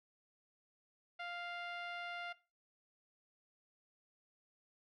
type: tone with low-pass filter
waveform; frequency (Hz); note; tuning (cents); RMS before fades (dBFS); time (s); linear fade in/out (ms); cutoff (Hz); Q
10% pulse; 698.5; F5; 0; -45; 1.19-2.33; 10; 2400; 0.8
effects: noise-tail reverb RT60 0.3 s tail -18 dB re dry